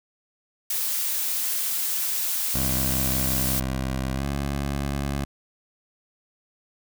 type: noise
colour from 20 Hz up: blue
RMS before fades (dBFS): -26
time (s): 0.7-3.6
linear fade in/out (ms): 5
type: tone with pitch glide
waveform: 15% pulse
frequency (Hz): 65.5 to 69.8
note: C2 to C#2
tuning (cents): +2 to +13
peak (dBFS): -19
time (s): 2.54-5.25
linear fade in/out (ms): 10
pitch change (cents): +111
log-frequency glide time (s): 4.14-4.25
effects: none